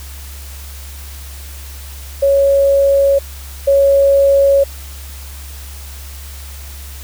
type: tone pair in turn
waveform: sine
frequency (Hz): 554.4 / 554.4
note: C#5 / C#5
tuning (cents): 0 / 0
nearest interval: unison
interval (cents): 0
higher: neither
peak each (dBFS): -8 / -7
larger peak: second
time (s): 2.22-3.19 / 3.67-4.64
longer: neither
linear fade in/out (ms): 10
effects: added 69 Hz sine -29 dBFS peak until 7.03 s + white hiss -36 dBFS RMS until 7.03 s